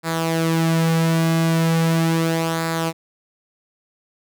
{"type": "tone with flanger", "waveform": "sawtooth", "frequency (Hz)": 163.9, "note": "E3", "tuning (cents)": -10, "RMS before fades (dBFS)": -19, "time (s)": [0.03, 2.93], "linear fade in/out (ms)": 50, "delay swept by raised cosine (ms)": [0.33, 3.93], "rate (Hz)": 0.38, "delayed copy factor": -0.55, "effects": []}